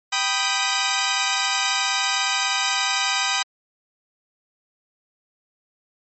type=chord; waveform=10% pulse; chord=G augmented; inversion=none; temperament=equal; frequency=784 / 987.8 / 1244.5 Hz; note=G5 / B5 / D#6; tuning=0 / 0 / 0 cents; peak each=-16 dBFS; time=0.12-3.43 s; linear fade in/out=10 ms; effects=MP3 32 kbps